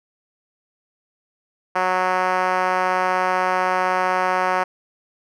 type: tone with band-pass filter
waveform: 5% pulse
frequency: 184.2 Hz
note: F#3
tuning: 7 cents flat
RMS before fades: -20 dBFS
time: 1.75-4.64 s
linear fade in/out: 10 ms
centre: 840 Hz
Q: 1.1
effects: none